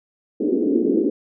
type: band-pass noise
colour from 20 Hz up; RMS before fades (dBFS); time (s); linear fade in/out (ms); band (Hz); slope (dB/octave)
white; -19; 0.4-1.1; 10; 230 to 410; 48
effects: none